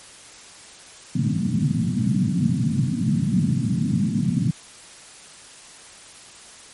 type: band-pass noise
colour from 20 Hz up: white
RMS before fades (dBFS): -21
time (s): 1.15-4.51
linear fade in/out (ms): 5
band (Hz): 110 to 240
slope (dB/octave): 48
effects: white hiss -44 dBFS RMS until 6.73 s + MP3 48 kbps